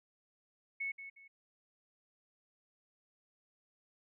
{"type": "tone with echo", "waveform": "sine", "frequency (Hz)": 2204, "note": "C#7", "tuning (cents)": -11, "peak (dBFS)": -35, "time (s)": [0.8, 0.92], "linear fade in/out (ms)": 10, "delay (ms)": 180, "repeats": 2, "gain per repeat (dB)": -10, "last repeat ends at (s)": 1.28, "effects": []}